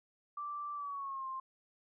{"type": "tone with pitch glide", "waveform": "sine", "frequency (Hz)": [1171, 1055.4], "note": ["D6", "C6"], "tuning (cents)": [-5, 15], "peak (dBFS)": -38, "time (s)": [0.37, 1.4], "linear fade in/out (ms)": 5, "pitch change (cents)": -180, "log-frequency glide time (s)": [0.74, 1.27], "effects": []}